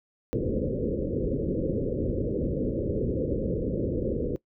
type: low-pass noise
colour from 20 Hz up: white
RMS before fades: -28 dBFS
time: 0.33-4.36 s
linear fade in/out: 0 ms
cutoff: 540 Hz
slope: 96 dB/octave
effects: noise-tail reverb RT60 0.1 s tail -20 dB re dry